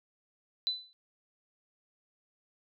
sine tone with exponential decay, 4000 Hz, B7, 21 cents sharp, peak -25 dBFS, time 0.67-0.93 s, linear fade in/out 0 ms, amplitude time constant 56 ms, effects none

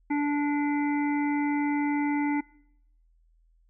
harmonic tone, 291.1 Hz, D4, 15 cents flat, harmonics 1 / 3 / 5 / 7 / 8, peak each -24 / -32 / -43 / -36 / -45 dBFS, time 0.1-2.41 s, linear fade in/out 10 ms, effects noise-tail reverb RT60 0.8 s tail -24 dB re dry + added 41 Hz sine -60 dBFS peak until 3.69 s

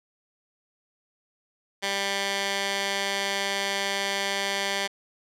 15% pulse tone with band-pass filter, 197.7 Hz, G3, 15 cents sharp, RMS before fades -28 dBFS, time 1.82-4.88 s, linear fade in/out 20 ms, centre 3200 Hz, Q 0.78, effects none

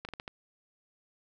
slowing click train, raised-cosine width 0.3 ms, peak -23 dBFS, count 5, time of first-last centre 0.05-0.279 s, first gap 38 ms, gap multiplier 1.28, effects none

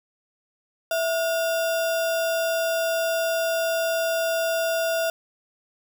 sine tone with sample-and-hold, 659.3 Hz, E5, in tune, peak -21 dBFS, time 0.91-5.1 s, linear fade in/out 2 ms, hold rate 2100 Hz, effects none

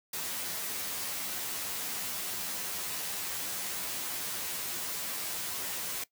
white noise with comb filter, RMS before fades -36 dBFS, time 0.13-6.04 s, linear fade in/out 5 ms, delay 11 ms, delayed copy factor +0.85, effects noise-tail reverb RT60 0.1 s tail -19 dB re dry + high-pass 100 Hz 12 dB/octave

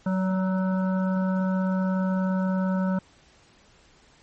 harmonic tone with a mistuned harmonic, 187.1 Hz, F#3, 20 cents sharp, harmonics 1 / 3 / 5 / 7 / 8, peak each -22 / -32 / -36 / -39 / -40 dBFS, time 0.06-2.99 s, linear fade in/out 5 ms, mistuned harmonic 3, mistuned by +21 cents, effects pink hiss -57 dBFS RMS until 4.22 s + MP3 32 kbps

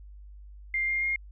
sine tone with pitch steps, 2100 / 2116 / 2132 Hz, C7 / C7 / C7, +6 / +19 / +32 cents, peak -25 dBFS, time 0.74-1.16 s, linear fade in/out 2 ms, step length 140 ms, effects added 50 Hz sine -44 dBFS peak until 1.31 s

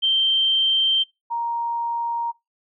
sine tone pair in turn, 3136 / 935.8 Hz, G7 / A#5, 0 / +6 cents, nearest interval octave + major sixth, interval 2094 cents, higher first, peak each -16 / -22 dBFS, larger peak first, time 0.02-1.04 / 1.3-2.32 s, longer neither, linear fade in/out 20 ms, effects noise-tail reverb RT60 0.2 s tail -23 dB re dry

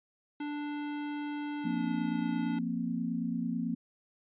square tone with pitch glide, 293.7 to 290.2 Hz, D4 to D4, 0 to -21 cents, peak -35 dBFS, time 0.4-2.59 s, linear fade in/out 5 ms, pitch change -21 cents, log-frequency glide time 1.59-1.79 s
sine chord, F suspended fourth, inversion none, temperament just, 174.61 / 232.8 / 261.9 Hz, F3 / Bb3 / C4, 0 / -2 / +2 cents, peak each -36 / -33 / -36 dBFS, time 1.64-3.75 s, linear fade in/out 10 ms
effects resampled to 8000 Hz

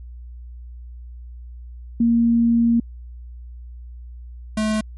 sine / square tone pair in turn, 233.1 / 215.8 Hz, A#3 / A3, 0 / -33 cents, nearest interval minor second, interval 133 cents, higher first, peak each -13 / -19 dBFS, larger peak first, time 2-2.8 / 4.57-4.81 s, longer first, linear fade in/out 5 ms, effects added 60 Hz sine -34 dBFS peak until 4.97 s + MP3 48 kbps

